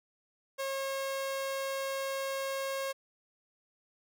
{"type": "tone", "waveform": "sawtooth", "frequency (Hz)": 542, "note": "C#5", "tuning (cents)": -39, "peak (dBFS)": -29, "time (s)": [0.58, 2.93], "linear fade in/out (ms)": 20, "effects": []}